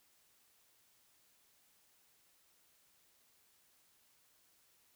silence, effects white hiss -71 dBFS RMS until 4.95 s

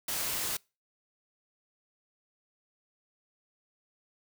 white noise, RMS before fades -33 dBFS, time 0.08-0.57 s, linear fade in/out 5 ms, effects noise-tail reverb RT60 0.3 s tail -26 dB re dry

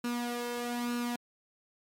sawtooth tone with flanger, 240.7 Hz, B3, 44 cents flat, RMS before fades -34 dBFS, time 0.04-1.16 s, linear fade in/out 5 ms, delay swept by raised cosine 0.73 to 1.93 ms, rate 1.1 Hz, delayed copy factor +0.6, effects MP3 64 kbps

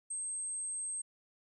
sine tone, 8372 Hz, C9, in tune, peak -35 dBFS, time 0.1-1.02 s, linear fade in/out 10 ms, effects tanh soft clip ceiling -31 dBFS

